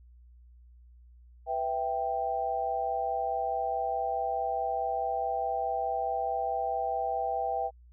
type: chord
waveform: sine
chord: E minor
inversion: second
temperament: equal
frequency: 493.9 / 659.3 / 784 Hz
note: B4 / E5 / G5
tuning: 0 / 0 / 0 cents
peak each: -36 / -33 / -30 dBFS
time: 1.46-7.71 s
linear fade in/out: 50 ms
effects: added 60 Hz sine -52 dBFS peak until 7.92 s